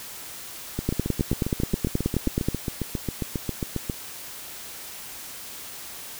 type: two click trains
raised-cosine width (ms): 3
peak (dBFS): -9 / -13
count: 16 / 24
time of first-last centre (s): 0.89-2.486 / 0.79-3.898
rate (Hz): 9.4 / 7.4
effects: white hiss -39 dBFS RMS until 6.19 s